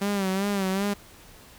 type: tone with vibrato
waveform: sawtooth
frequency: 195.8 Hz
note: G3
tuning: 2 cents flat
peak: -20 dBFS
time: 0.01-0.94 s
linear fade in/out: 10 ms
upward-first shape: sine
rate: 2.6 Hz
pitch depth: 72 cents each way
effects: pink hiss -50 dBFS RMS until 1.58 s